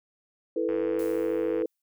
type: chord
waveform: sine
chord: E suspended fourth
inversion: none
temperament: equal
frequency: 329.6 / 440 / 493.9 Hz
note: E4 / A4 / B4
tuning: 0 / 0 / 0 cents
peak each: -29 dBFS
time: 0.56-1.66 s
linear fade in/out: 5 ms
type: click train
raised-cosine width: 0.5 ms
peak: -27 dBFS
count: 89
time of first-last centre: 0.69-1.621 s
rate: 94.5 Hz
type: noise with exponential decay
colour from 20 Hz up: blue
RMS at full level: -45 dBFS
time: 0.99-1.82 s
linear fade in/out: 2 ms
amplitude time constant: 180 ms
effects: none